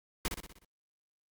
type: noise with echo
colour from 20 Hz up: pink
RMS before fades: -32 dBFS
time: 0.25-0.28 s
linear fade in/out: 0 ms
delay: 61 ms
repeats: 6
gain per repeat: -5 dB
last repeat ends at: 0.646 s
effects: Opus 48 kbps